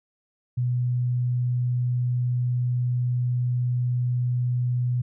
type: tone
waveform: sine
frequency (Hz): 123.47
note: B2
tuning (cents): 0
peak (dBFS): -21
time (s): 0.57-5.02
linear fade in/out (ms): 10
effects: none